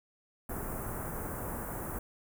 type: band-stop noise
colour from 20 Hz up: pink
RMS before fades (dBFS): -38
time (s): 0.49-1.99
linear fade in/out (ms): 5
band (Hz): 1500 to 10000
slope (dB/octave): 24
effects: none